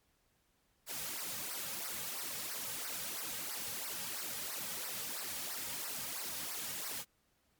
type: noise with flanger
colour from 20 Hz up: white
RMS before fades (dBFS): -41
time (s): 0.86-7.05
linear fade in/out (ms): 50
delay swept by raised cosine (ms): 0.28 to 2.98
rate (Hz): 3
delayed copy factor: -0.95
effects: pink hiss -75 dBFS RMS until 7.59 s + MP3 96 kbps